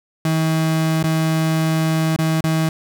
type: tone with dropouts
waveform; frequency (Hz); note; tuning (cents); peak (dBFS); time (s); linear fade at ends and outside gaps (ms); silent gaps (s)
35% pulse; 159.9; D#3; +48; -14; 0.25-2.69; 2; 1.028-1.039 / 2.163-2.188 / 2.408-2.44
effects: none